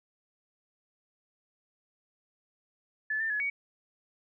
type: tone with pitch steps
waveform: sine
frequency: 1733 / 1790 / 1697 / 2248 Hz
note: A6 / A6 / G#6 / C#7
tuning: -27 / +29 / +37 / +24 cents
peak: -28 dBFS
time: 3.1-3.5 s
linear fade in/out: 5 ms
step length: 100 ms
effects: none